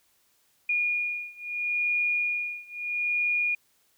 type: beating tone pair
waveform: sine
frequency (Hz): 2435 / 2435.76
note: D#7 / D#7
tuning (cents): -38 / -37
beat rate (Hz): 0.76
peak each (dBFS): -28 / -29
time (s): 0.69-3.55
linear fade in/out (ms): 5
effects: white hiss -67 dBFS RMS until 3.97 s